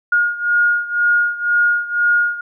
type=beating tone pair; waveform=sine; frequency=1429 / 1431 Hz; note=F6 / F6; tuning=+39 / +42 cents; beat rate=2 Hz; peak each=-15 / -18 dBFS; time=0.12-2.41 s; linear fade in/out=5 ms; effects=none